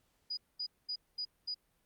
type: tone bursts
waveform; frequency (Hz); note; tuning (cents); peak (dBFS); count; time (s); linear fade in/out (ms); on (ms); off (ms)
sine; 4922; D#8; -20; -35; 5; 0.3-1.545; 10; 73; 220
effects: pink hiss -75 dBFS RMS until 1.85 s + Opus 48 kbps